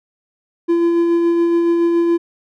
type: tone with tremolo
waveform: triangle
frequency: 339.8 Hz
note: F4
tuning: 47 cents flat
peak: -9 dBFS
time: 0.68-2.18 s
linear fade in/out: 20 ms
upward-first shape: sine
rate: 7.1 Hz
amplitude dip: 25%
effects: none